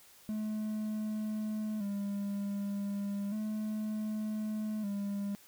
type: tone with vibrato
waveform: triangle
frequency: 207.7 Hz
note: G#3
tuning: in tune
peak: -31 dBFS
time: 0.29-5.35 s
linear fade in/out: 0 ms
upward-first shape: square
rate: 0.33 Hz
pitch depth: 56 cents each way
effects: white hiss -59 dBFS RMS until 5.47 s